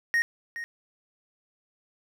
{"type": "tone with echo", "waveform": "triangle", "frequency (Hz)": 1864.7, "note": "A#6", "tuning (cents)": 0, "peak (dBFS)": -19, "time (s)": [0.14, 0.22], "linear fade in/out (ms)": 0, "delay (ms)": 420, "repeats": 1, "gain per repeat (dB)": -12, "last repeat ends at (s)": 0.64, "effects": []}